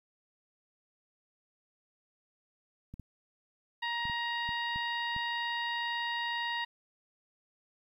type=clicks; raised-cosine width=5 ms; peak=-32 dBFS; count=7; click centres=2.94 / 2.997 / 4.054 / 4.098 / 4.491 / 4.76 / 5.164 s
type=harmonic tone; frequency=942 Hz; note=A#5; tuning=18 cents sharp; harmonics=1 / 2 / 3 / 4 / 5; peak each=-36 / -35 / -41 / -41 / -50 dBFS; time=3.82-6.65 s; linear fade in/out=10 ms
effects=11-bit